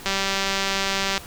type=click train; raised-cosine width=0.2 ms; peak=-6 dBFS; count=219; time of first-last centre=0.06-1.178 s; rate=195 Hz; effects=pink hiss -40 dBFS RMS until 1.26 s